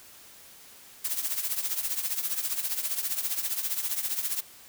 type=noise with tremolo; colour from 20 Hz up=blue; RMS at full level=-27 dBFS; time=1.04-4.41 s; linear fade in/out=10 ms; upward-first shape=triangle; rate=15 Hz; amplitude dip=80%; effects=white hiss -51 dBFS RMS until 4.68 s